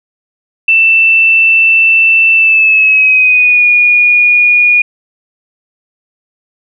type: tone with pitch glide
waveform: sine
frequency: 2665 to 2444 Hz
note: E7 to D#7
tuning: +18 to -32 cents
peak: -4 dBFS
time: 0.68-4.82 s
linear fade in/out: 5 ms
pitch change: -150 cents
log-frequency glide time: 2.34-3.66 s
effects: none